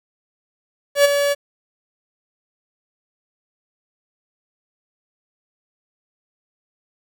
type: tone with ADSR envelope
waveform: 45% pulse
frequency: 570 Hz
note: C#5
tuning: 48 cents sharp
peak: -8 dBFS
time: 0.95-1.35 s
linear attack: 97 ms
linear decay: 18 ms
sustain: -8 dB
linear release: 29 ms
effects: 8-bit